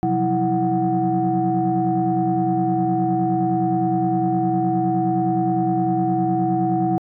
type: tone cluster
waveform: sine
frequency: 129 / 175.8 / 185.5 / 328 / 739 Hz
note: C3 / F3 / F#3 / E4 / F#5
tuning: -24 / +12 / +5 / -9 / -2 cents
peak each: -26 / -26 / -25 / -20 / -21 dBFS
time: 0.03-6.98 s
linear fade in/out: 0 ms
effects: tanh soft clip ceiling -9 dBFS